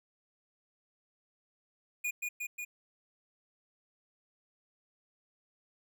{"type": "tone with echo", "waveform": "square", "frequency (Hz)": 2446, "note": "D#7", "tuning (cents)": -30, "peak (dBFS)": -32, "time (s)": [2.04, 2.11], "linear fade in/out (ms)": 10, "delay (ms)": 180, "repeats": 3, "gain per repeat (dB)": -2, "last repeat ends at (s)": 2.65, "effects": []}